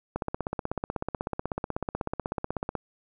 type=click train; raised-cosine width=1 ms; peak=-15 dBFS; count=43; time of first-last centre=0.16-2.753 s; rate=16.2 Hz; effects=none